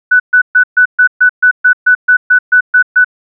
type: tone bursts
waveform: sine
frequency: 1490 Hz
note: F#6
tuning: 12 cents sharp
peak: -3 dBFS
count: 14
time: 0.11-3.046 s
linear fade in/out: 10 ms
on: 89 ms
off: 130 ms
effects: none